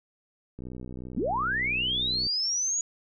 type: click train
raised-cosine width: 3 ms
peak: -27 dBFS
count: 106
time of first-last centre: 0.59-2.267 s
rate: 62.6 Hz
type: linear sweep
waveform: sine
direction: up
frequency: 184.8 to 6820 Hz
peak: -25 dBFS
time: 1.17-2.81 s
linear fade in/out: 2 ms
effects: none